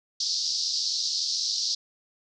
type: band-pass noise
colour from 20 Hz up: pink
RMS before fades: -28 dBFS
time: 0.2-1.75 s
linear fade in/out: 5 ms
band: 4300 to 5600 Hz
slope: 48 dB/octave
effects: none